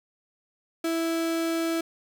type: tone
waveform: 35% pulse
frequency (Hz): 329.6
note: E4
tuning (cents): 0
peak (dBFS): -23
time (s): 0.84-1.81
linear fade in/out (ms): 5
effects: none